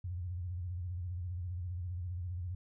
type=tone with vibrato; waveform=sine; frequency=88.8 Hz; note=F2; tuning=29 cents sharp; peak=-36 dBFS; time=0.04-2.55 s; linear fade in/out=5 ms; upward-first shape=square; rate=15 Hz; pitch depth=82 cents each way; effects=none